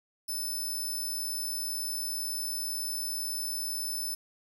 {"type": "tone", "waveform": "10% pulse", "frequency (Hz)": 5274, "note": "E8", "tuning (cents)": 0, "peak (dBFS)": -26, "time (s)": [0.28, 4.15], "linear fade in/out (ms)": 10, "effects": []}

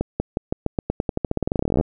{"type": "accelerating click train", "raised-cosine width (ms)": 2, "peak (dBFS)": -7, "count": 29, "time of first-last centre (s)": [0.01, 1.811], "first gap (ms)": 190, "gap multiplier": 0.9, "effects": []}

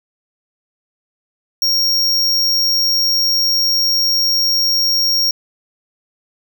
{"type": "tone", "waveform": "square", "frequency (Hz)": 5570, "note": "F8", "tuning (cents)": -5, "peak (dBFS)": -13, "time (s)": [1.62, 5.31], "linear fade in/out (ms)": 2, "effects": ["9-bit"]}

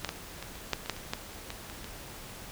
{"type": "clicks", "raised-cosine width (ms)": 0.2, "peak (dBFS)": [-13, -15, -22, -30, -10, -23, -12, -26, -13, -19, -25, -24], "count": 12, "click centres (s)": [0.047, 0.091, 0.426, 0.555, 0.733, 0.86, 0.897, 0.965, 1.135, 1.504, 1.699, 1.844], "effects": ["pink hiss -45 dBFS RMS until 2.51 s"]}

